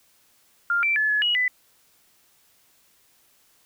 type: tone with pitch steps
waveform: sine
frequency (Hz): 1399 / 2341 / 1722 / 1703 / 2907 / 1998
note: F6 / D7 / A6 / G#6 / F#7 / B6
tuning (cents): +3 / -6 / -38 / +43 / -31 / +20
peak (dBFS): -19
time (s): 0.7-1.48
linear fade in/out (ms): 2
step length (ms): 130
effects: white hiss -61 dBFS RMS until 3.65 s